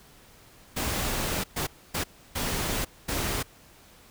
pink noise bursts at uneven times, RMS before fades -29 dBFS, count 5, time 0.76-1.44 / 1.56-1.67 / 1.94-2.04 / 2.35-2.85 / 3.08-3.43 s, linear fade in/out 10 ms, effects pink hiss -54 dBFS RMS until 4.1 s

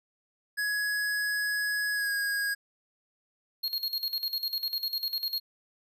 square tone with pitch glide, 1676 to 1641.5 Hz, G#6 to G#6, +15 to -21 cents, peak -28 dBFS, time 0.57-2.55 s, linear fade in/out 20 ms, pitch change -36 cents, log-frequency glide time 1.94-2.11 s
square tone with tremolo, 4271 Hz, C8, 35 cents sharp, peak -28 dBFS, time 3.63-5.4 s, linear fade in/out 10 ms, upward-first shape square, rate 10 Hz, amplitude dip 75%
effects none

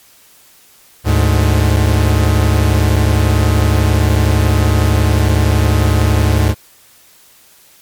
45% pulse tone pair together, 74.45 / 105.4 Hz, D2 / G#2, +24 / +26 cents, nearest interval tritone, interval 602 cents, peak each -12 / -12 dBFS, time 1.04-6.55 s, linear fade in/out 50 ms, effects white hiss -46 dBFS RMS until 7.81 s + MP3 96 kbps

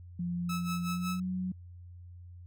sine tone with pitch glide, 174.61 to 184.14 Hz, F3 to F#3, 0 to -8 cents, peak -31 dBFS, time 0.19-1.52 s, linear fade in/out 5 ms, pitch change +92 cents, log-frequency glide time 0.86-1.25 s
sawtooth tone with tremolo, 1300 Hz, E6, 24 cents flat, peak -31 dBFS, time 0.49-1.2 s, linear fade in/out 5 ms, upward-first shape sine, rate 5.4 Hz, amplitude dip 80%
effects added 88 Hz sine -46 dBFS peak until 2.46 s

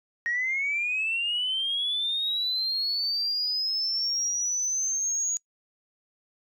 sine linear sweep, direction up, 1864.7 to 6750 Hz, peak -24 dBFS, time 0.26-5.37 s, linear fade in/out 0 ms, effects noise-tail reverb RT60 0.1 s tail -25 dB re dry + tanh soft clip ceiling -20 dBFS

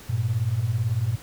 sine beating tone pair, 100 / 118 Hz, G2 / A#2, +35 / +22 cents, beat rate 18 Hz, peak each -26 / -23 dBFS, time 0.09-1.16 s, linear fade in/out 10 ms, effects pink hiss -45 dBFS RMS until 1.22 s

